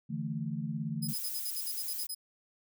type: chord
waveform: sine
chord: D suspended second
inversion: none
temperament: equal with one note detuned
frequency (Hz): 146.83 / 164.81 / 221.1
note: D3 / E3 / A3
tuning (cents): 0 / 0 / +9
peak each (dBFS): -37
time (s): 0.09-1.14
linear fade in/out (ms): 20
type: tone bursts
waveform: 5% pulse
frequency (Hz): 5040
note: D#8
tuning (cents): +21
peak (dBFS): -30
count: 11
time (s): 1.02-2.149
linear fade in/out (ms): 10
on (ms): 59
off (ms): 48
type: noise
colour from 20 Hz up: violet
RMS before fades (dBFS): -38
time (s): 1.08-2.07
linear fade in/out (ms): 10
effects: none